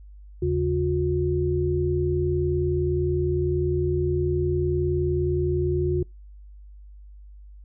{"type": "tone cluster", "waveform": "sine", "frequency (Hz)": [80.9, 140.5, 359.2], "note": ["E2", "C#3", "F4"], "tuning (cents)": [-32, 24, 49], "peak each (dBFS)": [-26, -27, -23], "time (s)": [0.42, 6.03], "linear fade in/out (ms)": 5, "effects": ["noise-tail reverb RT60 0.2 s tail -26 dB re dry", "added 50 Hz sine -42 dBFS peak until 7.64 s"]}